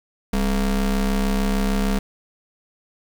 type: ring-modulated tone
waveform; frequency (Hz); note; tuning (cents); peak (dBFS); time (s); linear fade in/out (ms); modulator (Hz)
square; 116.3; A#2; -4; -16; 0.33-1.99; 5; 83
effects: 7-bit